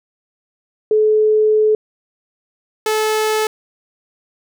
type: tone pair in turn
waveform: sine / sawtooth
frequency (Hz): 430 / 433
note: A4 / A4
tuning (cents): -40 / -28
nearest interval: unison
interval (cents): 12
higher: second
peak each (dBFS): -10 / -11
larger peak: first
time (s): 0.91-1.75 / 2.86-3.47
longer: first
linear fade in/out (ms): 2
effects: none